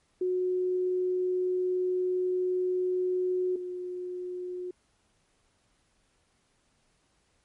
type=tone pair in turn; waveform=sine; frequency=365.7 / 361.1 Hz; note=F#4 / F#4; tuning=-20 / -42 cents; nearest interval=unison; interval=22 cents; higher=first; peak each=-25 / -33 dBFS; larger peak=first; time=0.21-3.56 / 3.56-4.71 s; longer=first; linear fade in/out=5 ms; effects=pink hiss -70 dBFS RMS until 7.44 s + MP3 48 kbps